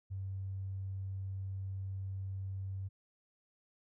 triangle tone with tanh clipping, 96.2 Hz, G2, 32 cents flat, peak -37 dBFS, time 0.1-2.89 s, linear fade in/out 20 ms, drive 3 dB, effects none

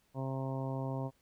harmonic tone, 133.3 Hz, C3, 33 cents sharp, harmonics 1 / 2 / 3 / 4 / 5 / 6 / 7 / 8, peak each -36 / -41 / -46 / -44 / -45 / -51 / -46 / -53 dBFS, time 0.14-1.11 s, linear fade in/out 50 ms, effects pink hiss -72 dBFS RMS until 1.21 s

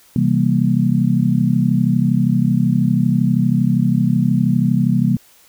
sine chord, C dominant seventh, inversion none, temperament just, 130.81 / 163.52 / 196.22 / 235.5 Hz, C3 / E3 / G3 / Bb3, 0 / -14 / +2 / +18 cents, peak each -18 dBFS, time 0.16-5.17 s, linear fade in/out 2 ms, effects white hiss -50 dBFS RMS until 5.48 s

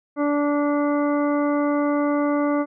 harmonic tone, 290.8 Hz, D4, 17 cents flat, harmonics 1 / 2 / 3 / 4 / 5 / 7, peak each -20 / -24 / -32 / -29 / -36 / -38 dBFS, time 0.16-2.66 s, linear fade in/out 50 ms, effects none

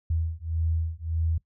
sine beating tone pair, 80.7 / 82.4 Hz, E2 / E2, -36 / 0 cents, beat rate 1.7 Hz, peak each -28 dBFS, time 0.1-1.38 s, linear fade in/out 5 ms, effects noise-tail reverb RT60 0.1 s tail -20 dB re dry

